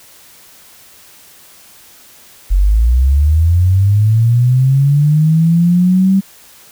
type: linear sweep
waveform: sine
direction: up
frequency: 43.65 to 195.5 Hz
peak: -7 dBFS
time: 2.5-6.21 s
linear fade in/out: 20 ms
effects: white hiss -42 dBFS RMS until 6.71 s